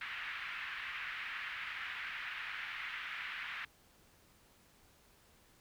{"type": "band-pass noise", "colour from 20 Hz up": "pink", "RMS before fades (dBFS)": -43, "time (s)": [0.01, 3.65], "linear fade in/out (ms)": 2, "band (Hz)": [1500, 2600], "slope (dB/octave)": 24, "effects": ["pink hiss -66 dBFS RMS until 5.6 s"]}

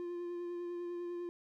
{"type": "tone with vibrato", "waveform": "triangle", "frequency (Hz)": 349.2, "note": "F4", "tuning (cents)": 0, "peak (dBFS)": -36, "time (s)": [0, 1.29], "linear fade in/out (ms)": 0, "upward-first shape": "sine", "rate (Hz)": 10, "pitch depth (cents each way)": 15, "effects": []}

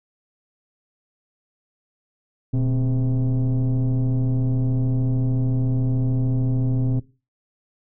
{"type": "tone with frequency modulation", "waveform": "sine", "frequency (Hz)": 123.2, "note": "B2", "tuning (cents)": -4, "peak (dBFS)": -15, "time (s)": [2.53, 7], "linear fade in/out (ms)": 10, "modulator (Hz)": 140, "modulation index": 0.85, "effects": ["noise-tail reverb RT60 0.3 s tail -19 dB re dry", "tanh soft clip ceiling -17 dBFS"]}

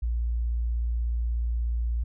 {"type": "tone", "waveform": "sine", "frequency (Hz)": 58.27, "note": "A#1", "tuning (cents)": 0, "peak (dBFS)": -24, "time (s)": [0.02, 2.04], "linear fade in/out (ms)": 10, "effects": []}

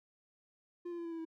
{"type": "tone with pitch steps", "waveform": "triangle", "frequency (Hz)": [349.2, 344.2, 339.3, 334.4, 329.6, 324.9], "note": ["F4", "F4", "F4", "E4", "E4", "E4"], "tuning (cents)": [0, -25, -50, 25, 0, -25], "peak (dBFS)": -37, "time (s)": [0.85, 1.252], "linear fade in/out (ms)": 10, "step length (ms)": 67, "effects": []}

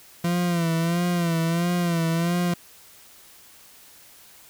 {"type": "tone with vibrato", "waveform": "40% pulse", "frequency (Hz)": 170.2, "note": "F3", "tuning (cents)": -44, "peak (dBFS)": -20, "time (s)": [0.24, 2.54], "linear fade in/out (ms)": 5, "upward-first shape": "sine", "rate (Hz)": 1.5, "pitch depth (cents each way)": 64, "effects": ["white hiss -50 dBFS RMS until 4.49 s"]}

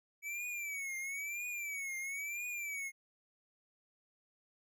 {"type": "tone with vibrato", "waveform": "square", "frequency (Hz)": 2280, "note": "C#7", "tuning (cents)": 48, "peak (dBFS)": -39, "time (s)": [0.22, 2.92], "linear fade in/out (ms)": 50, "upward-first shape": "triangle", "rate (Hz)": 1, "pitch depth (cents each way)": 140, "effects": []}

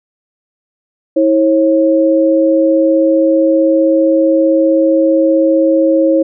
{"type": "tone pair together", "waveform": "sine", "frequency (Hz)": [322.9, 541.7], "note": ["E4", "C#5"], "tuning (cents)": [-36, -40], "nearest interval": "major sixth", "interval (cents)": 896, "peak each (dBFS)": -10, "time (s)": [1.16, 6.23], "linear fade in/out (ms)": 10, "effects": []}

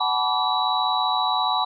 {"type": "tone cluster", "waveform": "sine", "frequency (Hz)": [744, 865, 980, 1154, 3917], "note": ["F#5", "A5", "B5", "D6", "B7"], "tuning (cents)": [9, -30, -14, -31, -15], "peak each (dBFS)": -26, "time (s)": [0, 1.65], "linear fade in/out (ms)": 10, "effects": []}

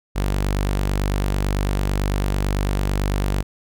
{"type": "tone", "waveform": "sawtooth", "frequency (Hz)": 49, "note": "G1", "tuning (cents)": 0, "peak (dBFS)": -15, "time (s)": [0.15, 3.43], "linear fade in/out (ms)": 20, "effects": []}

